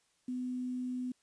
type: tone with quantisation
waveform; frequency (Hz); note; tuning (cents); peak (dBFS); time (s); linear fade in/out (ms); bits
sine; 251.3; B3; +30; -34; 0.28-1.12; 5; 10
effects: white hiss -73 dBFS RMS until 1.22 s + resampled to 22050 Hz